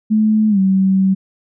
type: tone with pitch glide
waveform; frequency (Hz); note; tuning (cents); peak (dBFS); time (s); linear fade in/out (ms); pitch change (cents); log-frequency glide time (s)
sine; 215.9 to 191.24; A3 to G3; -33 to -43; -10; 0.1-1.15; 20; -210; 0.49-0.59
effects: none

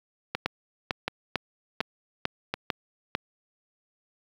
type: two click trains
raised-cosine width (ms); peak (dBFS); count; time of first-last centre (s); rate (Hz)
0.3; -9 / -11; 7 / 4; 0.46-3.151 / 0.35-2.54; 2.23 / 1.37
effects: high-pass 80 Hz 12 dB/octave + 8-bit

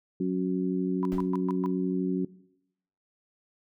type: harmonic tone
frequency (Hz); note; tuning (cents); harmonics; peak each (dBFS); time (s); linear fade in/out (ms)
92.4; F#2; -2; 2 / 3 / 4; -28 / -30 / -31; 0.2-2.25; 5
type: tone bursts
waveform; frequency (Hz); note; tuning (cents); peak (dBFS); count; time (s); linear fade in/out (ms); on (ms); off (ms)
sine; 987.8; B5; 0; -31; 5; 1.03-1.66; 0; 22; 130
type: noise with exponential decay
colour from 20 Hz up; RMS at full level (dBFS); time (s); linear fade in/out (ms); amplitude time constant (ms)
brown; -32; 1.12-1.34; 0; 47
effects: noise-tail reverb RT60 0.8 s tail -20 dB re dry

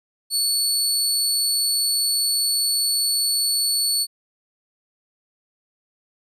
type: tone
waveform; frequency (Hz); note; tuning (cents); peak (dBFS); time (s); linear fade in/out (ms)
25% pulse; 4435; C#8; 0; -14; 0.3-4.07; 50
effects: none

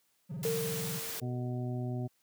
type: tone with vibrato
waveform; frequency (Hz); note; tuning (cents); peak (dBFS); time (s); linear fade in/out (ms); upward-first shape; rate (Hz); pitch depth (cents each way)
triangle; 155.7; D#3; +2; -34; 0.29-1; 20; square; 20; 260
type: noise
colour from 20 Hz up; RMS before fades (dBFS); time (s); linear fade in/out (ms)
white; -39; 0.43-1.2; 2
type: tone with exponential decay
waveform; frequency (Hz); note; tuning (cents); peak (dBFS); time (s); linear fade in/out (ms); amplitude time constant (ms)
sine; 455.5; A#4; -40; -28; 0.45-1.7; 0; 270
type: harmonic tone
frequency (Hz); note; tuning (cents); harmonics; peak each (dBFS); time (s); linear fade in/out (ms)
123.9; B2; +6; 1 / 2 / 3 / 5 / 6; -33 / -39 / -43 / -47 / -49; 1.21-2.08; 20
effects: white hiss -73 dBFS RMS until 2.22 s + high-pass 80 Hz 12 dB/octave

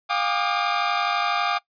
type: tone cluster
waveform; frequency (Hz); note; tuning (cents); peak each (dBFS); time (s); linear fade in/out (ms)
sawtooth; 707 / 805 / 1175 / 1227; F5 / G5 / D6 / D#6; +21 / +46 / +1 / -25; -23; 0.09-1.59; 20
effects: noise-tail reverb RT60 0.1 s tail -21 dB re dry + resampled to 11025 Hz

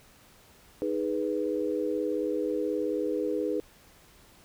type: chord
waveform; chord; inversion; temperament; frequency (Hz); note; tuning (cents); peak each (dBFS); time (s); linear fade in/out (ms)
sine; G# minor; second; equal; 311.1 / 415.3 / 493.9; D#4 / G#4 / B4; 0 / 0 / 0; -31; 0.82-3.6; 0
effects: pink hiss -57 dBFS RMS until 4.44 s

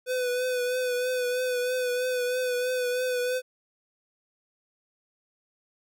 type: tone with vibrato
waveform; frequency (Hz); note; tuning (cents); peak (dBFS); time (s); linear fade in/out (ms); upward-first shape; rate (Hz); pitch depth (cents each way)
square; 500; B4; +21; -26; 0.06-3.42; 50; triangle; 3.1; 37
effects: none

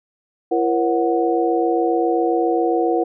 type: tone cluster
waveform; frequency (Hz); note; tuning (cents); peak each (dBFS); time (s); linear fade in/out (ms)
sine; 337.9 / 473.6 / 541 / 736; E4 / A#4 / C#5 / F#5; +43 / +27 / -42 / -9; -19 / -20 / -28 / -21; 0.51-3.04; 10
effects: none

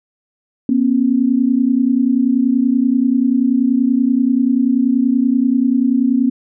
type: tone pair together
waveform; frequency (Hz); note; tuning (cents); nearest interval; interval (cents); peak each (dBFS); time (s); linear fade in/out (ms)
sine; 240.6 / 271; B3 / C#4; -45 / -39; major second; 206; -14; 0.69-6.3; 2
effects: none

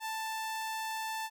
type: tone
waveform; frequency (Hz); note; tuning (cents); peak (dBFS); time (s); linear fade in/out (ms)
sawtooth; 883; A5; +6; -31; 0-1.3; 50
effects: none

